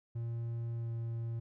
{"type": "tone with pitch glide", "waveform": "triangle", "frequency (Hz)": [116.54, 115.53], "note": ["A#2", "A#2"], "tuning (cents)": [0, -15], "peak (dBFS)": -33, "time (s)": [0.15, 1.4], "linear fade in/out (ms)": 10, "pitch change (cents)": -15, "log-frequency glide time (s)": [0.75, 0.9], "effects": []}